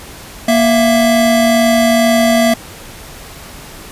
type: tone pair together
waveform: square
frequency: 235.4 / 664 Hz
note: A#3 / E5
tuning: +17 / +12 cents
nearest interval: octave + tritone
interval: 1795 cents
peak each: -12 dBFS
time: 0.48-2.54 s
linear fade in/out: 5 ms
effects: pink hiss -33 dBFS RMS until 3.91 s + resampled to 32000 Hz